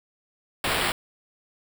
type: noise with sample-and-hold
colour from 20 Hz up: violet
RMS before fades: -25 dBFS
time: 0.64-0.92 s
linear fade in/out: 2 ms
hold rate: 6300 Hz
effects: none